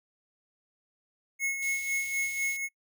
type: tone with tremolo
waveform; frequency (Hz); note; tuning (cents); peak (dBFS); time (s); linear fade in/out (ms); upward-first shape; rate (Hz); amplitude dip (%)
square; 2180; C#7; -29; -27; 1.39-2.69; 50; sine; 4; 55
type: band-stop noise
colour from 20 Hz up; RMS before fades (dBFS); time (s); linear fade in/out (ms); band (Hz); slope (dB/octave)
white; -46; 1.62-2.57; 5; 130 to 2400; 48
effects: noise-tail reverb RT60 0.1 s tail -25 dB re dry